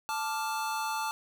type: chord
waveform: square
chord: D minor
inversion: second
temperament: equal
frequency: 880 / 1174.7 / 1396.9 Hz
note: A5 / D6 / F6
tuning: 0 / 0 / 0 cents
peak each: -33 / -38 / -39 dBFS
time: 0.09-1.11 s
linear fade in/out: 0 ms
effects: none